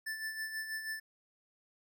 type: tone with tremolo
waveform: square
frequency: 1760 Hz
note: A6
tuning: in tune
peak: -36 dBFS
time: 0.06-1 s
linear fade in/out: 10 ms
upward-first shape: sine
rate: 6.2 Hz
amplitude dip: 55%
effects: none